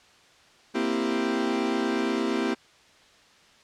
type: chord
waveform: 40% pulse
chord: C dominant seventh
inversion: third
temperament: equal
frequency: 233.1 / 261.6 / 329.6 / 392 Hz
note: Bb3 / C4 / E4 / G4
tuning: 0 / 0 / 0 / 0 cents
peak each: -29 dBFS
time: 0.74-2.55 s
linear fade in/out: 20 ms
effects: white hiss -56 dBFS RMS until 3.63 s + low-pass 5000 Hz 12 dB/octave